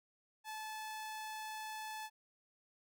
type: tone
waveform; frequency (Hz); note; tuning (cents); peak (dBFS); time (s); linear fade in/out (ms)
sawtooth; 867; A5; -26; -39; 0.44-2.1; 50
effects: none